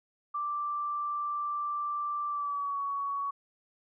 sine tone with pitch glide, 1174.7 to 1122.3 Hz, D6 to C#6, 0 to +21 cents, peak -30 dBFS, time 0.34-3.31 s, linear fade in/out 10 ms, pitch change -79 cents, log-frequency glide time 2.28-2.77 s, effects none

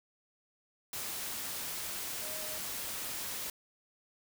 sine tone in noise, 622.3 Hz, D#5, in tune, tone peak -47 dBFS, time 2.22-2.58 s, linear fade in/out 2 ms, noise white, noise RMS -39 dBFS, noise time 0.93-3.5 s, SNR -11 dB, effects none

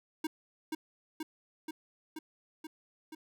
square tone with echo, 314.7 Hz, D#4, 20 cents sharp, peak -32 dBFS, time 0.24-0.27 s, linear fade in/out 5 ms, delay 480 ms, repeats 6, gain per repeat -2 dB, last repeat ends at 3.15 s, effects none

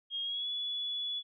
sine tone with pitch glide, 3252 to 3414 Hz, G#7 to G#7, -37 to +47 cents, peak -33 dBFS, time 0.1-1.23 s, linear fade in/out 50 ms, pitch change +84 cents, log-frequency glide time 0.23-0.49 s, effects none

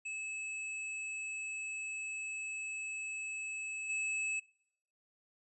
square tone with level steps, 2600 Hz, E7, 24 cents flat, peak -39 / -34 dBFS, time 0.05-4.4 s, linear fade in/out 10 ms, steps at 3.89 s, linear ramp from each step 10 ms, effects noise-tail reverb RT60 0.7 s tail -22 dB re dry + resampled to 24000 Hz

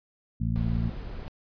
harmonic tone, 56.8 Hz, A#1, 44 cents flat, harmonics 1 / 2 / 3 / 4, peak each -30 / -28 / -31 / -33 dBFS, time 0.4-0.9 s, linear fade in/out 10 ms
brown noise, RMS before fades -36 dBFS, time 0.56-1.28 s, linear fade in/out 0 ms
effects resampled to 11025 Hz

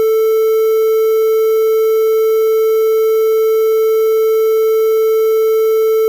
triangle tone with quantisation, 441.2 Hz, A4, 5 cents sharp, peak -7 dBFS, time 0-6.08 s, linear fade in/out 0 ms, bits 5, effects none

